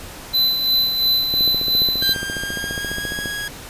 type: tone with tremolo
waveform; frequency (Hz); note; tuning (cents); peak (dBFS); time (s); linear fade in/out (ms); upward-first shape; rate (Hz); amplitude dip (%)
square; 4019; B7; +30; -14; 0.33-2.14; 20; sine; 2.9; 50
type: click train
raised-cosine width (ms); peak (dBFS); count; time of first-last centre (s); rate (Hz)
2; -15; 29; 1.34-3.258; 14.6
type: tone with pitch glide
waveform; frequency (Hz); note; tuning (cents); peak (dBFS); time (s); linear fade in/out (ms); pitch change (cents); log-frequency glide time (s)
sawtooth; 1588 to 1653.5; G6 to G#6; +22 to -8; -21; 2.02-3.48; 2; +70; 2.12-3.13
effects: pink hiss -36 dBFS RMS until 3.69 s + resampled to 32000 Hz